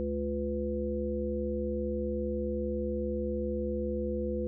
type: harmonic tone with a mistuned harmonic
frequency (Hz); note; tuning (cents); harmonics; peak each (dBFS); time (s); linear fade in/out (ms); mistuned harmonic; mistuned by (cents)
71.2; C#2; +47; 1 / 3 / 5 / 7; -36 / -35 / -36 / -34; 0-4.47; 0; 5; -24
effects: none